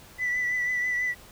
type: tone with vibrato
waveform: sine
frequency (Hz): 1978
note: B6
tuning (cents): +2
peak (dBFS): -23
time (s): 0.18-1.15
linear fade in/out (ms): 50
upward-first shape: triangle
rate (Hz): 6.1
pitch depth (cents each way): 31
effects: tanh soft clip ceiling -21 dBFS + pink hiss -50 dBFS RMS until 1.31 s